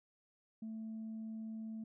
sine tone, 221.2 Hz, A3, 9 cents sharp, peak -40 dBFS, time 0.62-1.84 s, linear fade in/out 5 ms, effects tanh soft clip ceiling -39 dBFS

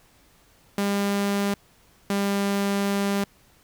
sawtooth tone pair in turn, 200.8 / 199.64 Hz, G3 / G3, +42 / +32 cents, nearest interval unison, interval 10 cents, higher first, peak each -18 dBFS, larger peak neither, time 0.78-1.54 / 2.1-3.24 s, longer second, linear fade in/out 2 ms, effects pink hiss -58 dBFS RMS until 3.63 s

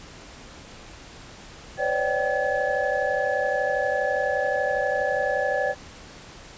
sine tone cluster, 510 / 563 / 595 / 773 / 1707 Hz, C5 / C#5 / D5 / G5 / G#6, -44 / +27 / +22 / -24 / +47 cents, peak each -28 dBFS, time 1.77-5.75 s, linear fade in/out 50 ms, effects pink hiss -44 dBFS RMS until 6.57 s + resampled to 16000 Hz

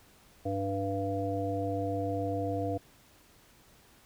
harmonic tone with a mistuned harmonic, 98 Hz, G2, in tune, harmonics 1 / 3 / 5 / 7, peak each -35 / -35 / -35 / -35 dBFS, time 0.45-2.78 s, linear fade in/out 10 ms, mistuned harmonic 1, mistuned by +41 cents, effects pink hiss -60 dBFS RMS until 4.05 s

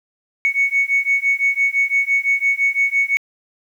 sine beating tone pair, 2217 / 2222.9 Hz, C#7 / C#7, 0 / +4 cents, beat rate 5.9 Hz, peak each -17 dBFS, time 0.45-3.17 s, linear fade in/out 0 ms, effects tanh soft clip ceiling -8 dBFS + 8-bit

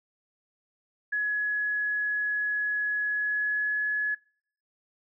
sine tone with pitch glide, 1687 to 1697.8 Hz, G#6 to G#6, +27 to +38 cents, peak -25 dBFS, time 1.12-4.15 s, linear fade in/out 10 ms, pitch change +11 cents, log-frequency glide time 3.05-3.81 s, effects noise-tail reverb RT60 0.6 s tail -26 dB re dry

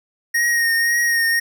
square tone with vibrato, 1864.7 Hz, A#6, in tune, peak -16 dBFS, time 0.34-1.4 s, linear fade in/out 10 ms, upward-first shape triangle, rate 1.9 Hz, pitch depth 30 cents each way, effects none

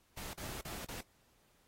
pink noise with dropouts, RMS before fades -45 dBFS, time 0.17-1.01 s, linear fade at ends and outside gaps 5 ms, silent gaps 0.335-0.376 / 0.612-0.649 / 0.851-0.885 s, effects pink hiss -71 dBFS RMS until 1.67 s + AAC 48 kbps

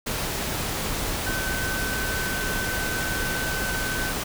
sine tone in noise, 1526 Hz, G6, 47 cents flat, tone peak -29 dBFS, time 1.26-4.12 s, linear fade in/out 10 ms, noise pink, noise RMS -28 dBFS, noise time 0.06-4.24 s, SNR -4 dB, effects none

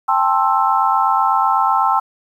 sine chord, A minor seventh, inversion third, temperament just, 792 / 880 / 1056 / 1320 Hz, G5 / A5 / C6 / E6, +18 / 0 / +16 / +2 cents, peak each -18 dBFS, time 0.08-2 s, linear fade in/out 10 ms, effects 8-bit

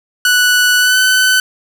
sawtooth tone with pitch glide, 1480 to 1510.2 Hz, F#6 to F#6, 0 to +35 cents, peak -5 dBFS, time 0.25-1.4 s, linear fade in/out 2 ms, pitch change +35 cents, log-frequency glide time 0.78-0.98 s, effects none

